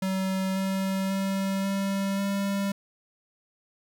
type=tone with pitch steps; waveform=square; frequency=190 / 191.99 / 193.99 / 196.02 / 198.07 Hz; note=F#3 / G3 / G3 / G3 / G3; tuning=+46 / -36 / -18 / 0 / +18 cents; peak=-26 dBFS; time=0.02-2.72 s; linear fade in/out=5 ms; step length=540 ms; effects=11-bit